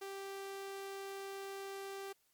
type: tone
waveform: sawtooth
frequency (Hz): 392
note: G4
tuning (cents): 0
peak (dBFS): -39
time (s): 0.01-2.13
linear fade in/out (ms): 10
effects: white hiss -75 dBFS RMS until 2.33 s + MP3 96 kbps